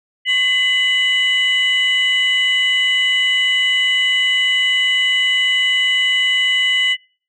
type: tone pair together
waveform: sine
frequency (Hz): 2025 / 2953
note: B6 / F#7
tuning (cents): +43 / -4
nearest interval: perfect fifth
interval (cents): 653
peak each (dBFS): -14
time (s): 0.25-6.97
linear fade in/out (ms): 50
effects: noise-tail reverb RT60 0.4 s tail -26 dB re dry + tanh soft clip ceiling -9 dBFS